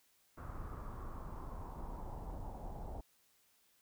brown noise with low-pass filter sweep, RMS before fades -45 dBFS, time 0.37-3.01 s, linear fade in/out 5 ms, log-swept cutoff 1300 to 770 Hz, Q 4.1, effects white hiss -72 dBFS RMS until 3.81 s

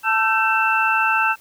sine tone cluster, 884 / 1334 / 1551 / 2670 Hz, A5 / E6 / G6 / E7, +8 / +20 / -19 / +22 cents, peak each -21 dBFS, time 0.03-1.36 s, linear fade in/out 50 ms, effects white hiss -51 dBFS RMS until 1.4 s

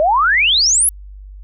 sine exponential sweep, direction up, 587.3 to 11450 Hz, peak -10 dBFS, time 0-0.89 s, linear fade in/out 0 ms, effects added 49 Hz sine -32 dBFS peak until 1.43 s

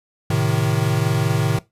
square chord, A diminished, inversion none, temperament equal, 110 / 130.81 / 155.56 Hz, A2 / C3 / Eb3, 0 / 0 / 0 cents, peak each -22 dBFS, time 0.3-1.59 s, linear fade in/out 5 ms, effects noise-tail reverb RT60 0.2 s tail -19 dB re dry + resampled to 32000 Hz

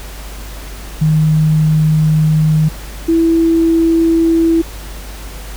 sine tone pair in turn, 155.56 / 329.6 Hz, D#3 / E4, 0 / 0 cents, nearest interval octave + minor second, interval 1300 cents, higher second, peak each -8 dBFS, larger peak neither, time 1.01-2.69 / 3.08-4.62 s, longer first, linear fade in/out 10 ms, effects added 50 Hz sine -27 dBFS peak until 5.56 s + pink hiss -33 dBFS RMS until 5.56 s

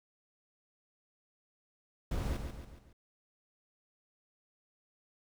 brown noise with echo, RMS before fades -35 dBFS, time 2.11-2.37 s, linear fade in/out 5 ms, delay 140 ms, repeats 4, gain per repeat -6 dB, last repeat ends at 2.93 s, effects none

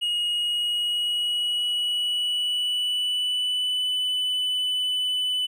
triangle tone with pitch glide, 2882 to 2996 Hz, F#7 to F#7, -46 to +21 cents, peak -21 dBFS, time 0.01-5.47 s, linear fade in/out 20 ms, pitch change +67 cents, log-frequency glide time 0.27-3.91 s, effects none

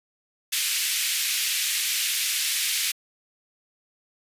pink high-pass noise, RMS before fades -25 dBFS, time 0.52-2.92 s, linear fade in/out 10 ms, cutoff 2200 Hz, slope 24 dB/octave, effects resampled to 32000 Hz

